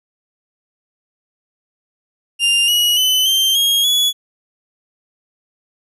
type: tone with pitch steps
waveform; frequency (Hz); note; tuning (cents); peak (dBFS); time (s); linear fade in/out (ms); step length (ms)
40% pulse; 2798 / 2908 / 3023 / 3142 / 3266 / 3395; F7 / F#7 / F#7 / G7 / G#7 / G#7; +3 / -31 / +36 / +3 / -30 / +37; -11; 2.39-4.13; 50; 290
effects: resampled to 32000 Hz